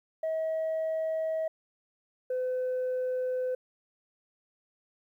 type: tone pair in turn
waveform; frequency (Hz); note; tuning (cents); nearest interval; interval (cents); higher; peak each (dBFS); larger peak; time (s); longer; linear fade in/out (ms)
sine; 640 / 508; D#5 / B4; +49 / +49; major third; 400; first; -26; neither; 0.23-1.48 / 2.3-3.55; neither; 5
effects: tanh soft clip ceiling -26 dBFS + 11-bit